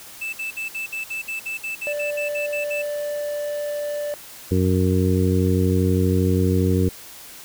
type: tone bursts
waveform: triangle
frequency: 2637 Hz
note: E7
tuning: in tune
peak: -24 dBFS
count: 15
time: 0.21-2.822 s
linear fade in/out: 10 ms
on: 120 ms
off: 58 ms
type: tone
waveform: triangle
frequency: 587.3 Hz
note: D5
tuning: in tune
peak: -22 dBFS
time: 1.87-4.14 s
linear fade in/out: 0 ms
type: harmonic tone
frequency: 92.5 Hz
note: F#2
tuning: in tune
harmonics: 1 / 2 / 3 / 4 / 5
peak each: -19 / -22 / -24 / -25 / -26 dBFS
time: 4.51-6.89 s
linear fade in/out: 5 ms
effects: white hiss -41 dBFS RMS until 7.44 s